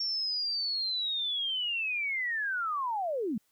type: linear sweep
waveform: sine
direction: down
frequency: 5500 to 189.7 Hz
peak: -29 dBFS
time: 0-3.38 s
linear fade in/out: 5 ms
effects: white hiss -72 dBFS RMS until 3.51 s